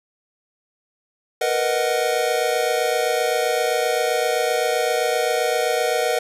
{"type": "chord", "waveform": "square", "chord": "B major seventh", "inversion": "third", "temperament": "equal", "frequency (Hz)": [466.2, 493.9, 622.3, 740], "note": ["A#4", "B4", "D#5", "F#5"], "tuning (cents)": [0, 0, 0, 0], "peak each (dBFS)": -25, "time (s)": [1.41, 6.19], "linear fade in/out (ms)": 5, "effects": ["resampled to 32000 Hz", "9-bit"]}